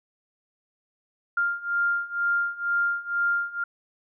sine beating tone pair, 1398 / 1400.1 Hz, F6 / F6, +1 / +4 cents, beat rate 2.1 Hz, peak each -27 / -25 dBFS, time 1.37-3.64 s, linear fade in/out 5 ms, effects none

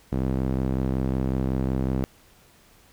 sawtooth tone with band-pass filter, 65.41 Hz, C2, in tune, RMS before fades -25 dBFS, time 0.12-2.04 s, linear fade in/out 0 ms, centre 230 Hz, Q 0.83, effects pink hiss -56 dBFS RMS until 2.92 s

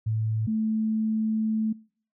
sine tone pair in turn, 110 / 218.9 Hz, A2 / A3, 0 / -9 cents, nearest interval octave, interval 1191 cents, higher second, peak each -23 dBFS, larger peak neither, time 0.06-0.47 / 0.47-1.73 s, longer second, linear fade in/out 10 ms, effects noise-tail reverb RT60 0.5 s tail -24 dB re dry

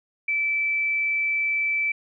sine tone, 2319 Hz, D7, 22 cents flat, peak -21 dBFS, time 0.28-1.92 s, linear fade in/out 5 ms, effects none

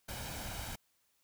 pink noise with comb filter, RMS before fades -42 dBFS, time 0.08-0.76 s, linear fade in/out 10 ms, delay 1.3 ms, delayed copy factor +0.5, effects white hiss -75 dBFS RMS until 1.23 s

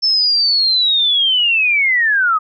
sine linear sweep, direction down, 5320 to 1224 Hz, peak -11 dBFS, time 0.02-2.39 s, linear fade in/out 20 ms, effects none

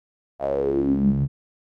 sawtooth tone with band-pass filter sweep, 69.3 Hz, C#2, in tune, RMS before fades -21 dBFS, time 0.39-1.28 s, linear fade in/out 50 ms, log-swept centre 690 to 140 Hz, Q 9.8, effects none

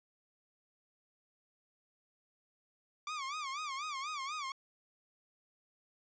sawtooth tone with vibrato, 1153 Hz, D6, 32 cents flat, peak -34 dBFS, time 3.07-4.52 s, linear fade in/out 2 ms, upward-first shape sine, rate 4.1 Hz, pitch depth 150 cents each way, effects resampled to 16000 Hz

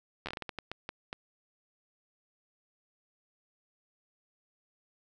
slowing click train, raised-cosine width 0.3 ms, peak -21 dBFS, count 12, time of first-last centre 0.26-1.129 s, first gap 11 ms, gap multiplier 1.36, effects none

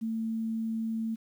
sine tone, 224 Hz, A3, 31 cents sharp, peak -29 dBFS, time 0.01-1.16 s, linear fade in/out 20 ms, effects 10-bit

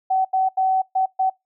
sine tone bursts at uneven times, 758 Hz, F#5, 42 cents sharp, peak -16 dBFS, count 5, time 0.1-0.25 / 0.33-0.49 / 0.57-0.82 / 0.95-1.06 / 1.19-1.3 s, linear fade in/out 10 ms, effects noise-tail reverb RT60 0.2 s tail -25 dB re dry

